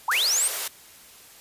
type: linear sweep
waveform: sine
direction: up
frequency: 784 to 8970 Hz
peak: -20 dBFS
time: 0.08-0.48 s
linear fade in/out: 5 ms
type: high-pass noise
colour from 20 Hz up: white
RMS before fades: -29 dBFS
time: 0.11-0.68 s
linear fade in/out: 5 ms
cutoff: 380 Hz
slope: 48 dB/octave
effects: white hiss -49 dBFS RMS until 1.4 s + resampled to 32000 Hz